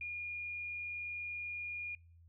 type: tone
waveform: sine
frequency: 2427 Hz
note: D#7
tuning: 44 cents flat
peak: -39 dBFS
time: 0.01-1.95 s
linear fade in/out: 2 ms
effects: noise-tail reverb RT60 0.4 s tail -26 dB re dry + added 84 Hz sine -58 dBFS peak until 2.28 s